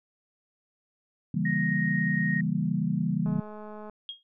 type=chord; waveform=sine; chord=C# diminished seventh; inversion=none; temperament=equal; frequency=138.59 / 164.81 / 196 / 233.1 Hz; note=C#3 / E3 / G3 / Bb3; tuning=0 / 0 / 0 / 0 cents; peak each=-33 / -28 / -29 / -32 dBFS; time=1.34-3.4 s; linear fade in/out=5 ms
type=tone; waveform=sine; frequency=1866 Hz; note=A#6; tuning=1 cent sharp; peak=-28 dBFS; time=1.45-2.41 s; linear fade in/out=5 ms
type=click train; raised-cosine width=1 ms; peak=-30 dBFS; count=136; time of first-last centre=3.26-3.897 s; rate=212 Hz
type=tone with exponential decay; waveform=sine; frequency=3259 Hz; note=G#7; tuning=33 cents flat; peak=-31 dBFS; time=4.09-4.23 s; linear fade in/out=1 ms; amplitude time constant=30 ms
effects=none